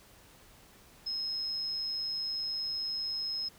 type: tone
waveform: sine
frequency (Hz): 5150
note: E8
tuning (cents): -41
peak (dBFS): -32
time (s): 1.06-3.49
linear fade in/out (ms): 10
effects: pink hiss -58 dBFS RMS until 3.58 s